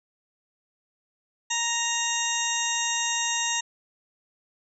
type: harmonic tone with a mistuned harmonic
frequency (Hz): 932.3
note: A#5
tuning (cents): 0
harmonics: 1 / 2 / 3 / 4 / 6 / 7 / 8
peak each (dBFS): -32 / -32 / -32 / -32 / -32 / -32 / -32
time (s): 1.5-3.61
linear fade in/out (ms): 10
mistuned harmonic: 6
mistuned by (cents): +79
effects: none